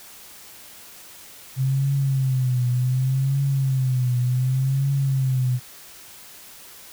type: tone with vibrato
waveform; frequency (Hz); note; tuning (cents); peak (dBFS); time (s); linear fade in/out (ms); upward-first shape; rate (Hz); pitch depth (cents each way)
sine; 130.81; C3; 0; -18; 1.56-5.6; 50; triangle; 0.67; 110
effects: white hiss -44 dBFS RMS until 6.92 s